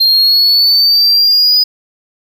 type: exponential sweep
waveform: triangle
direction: up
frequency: 4186 to 4978 Hz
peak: -5 dBFS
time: 0-1.64 s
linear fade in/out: 10 ms
effects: none